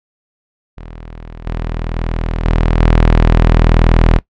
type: tone with level steps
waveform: sawtooth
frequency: 40.53 Hz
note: E1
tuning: 29 cents flat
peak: -25 / -14 / -12 / -6 / -3 dBFS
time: 0.77-4.19 s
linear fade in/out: 10 ms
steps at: 1.45 / 1.95 / 2.44 / 2.79 s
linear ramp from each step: 20 ms
effects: noise-tail reverb RT60 0.1 s tail -18 dB re dry + low-pass 3000 Hz 12 dB/octave